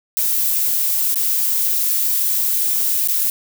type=noise with dropouts; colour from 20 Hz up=violet; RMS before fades=-18 dBFS; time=0.17-3.3 s; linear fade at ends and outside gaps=0 ms; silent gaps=1.144-1.158 / 3.075-3.085 s; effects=none